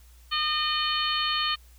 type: harmonic tone with a mistuned harmonic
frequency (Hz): 610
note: D#5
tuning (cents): -34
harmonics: 2 / 3 / 4 / 5 / 6 / 7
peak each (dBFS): -29 / -34 / -35 / -28 / -35 / -32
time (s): 0.31-1.56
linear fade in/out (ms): 20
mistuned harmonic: 7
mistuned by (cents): +22
effects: added 60 Hz sine -50 dBFS peak until 1.78 s + white hiss -60 dBFS RMS until 1.78 s